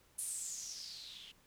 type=noise with low-pass filter sweep; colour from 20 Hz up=violet; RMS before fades=-45 dBFS; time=0.18-1.32 s; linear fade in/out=10 ms; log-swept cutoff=9900 to 3000 Hz; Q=6.7; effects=pink hiss -68 dBFS RMS until 1.46 s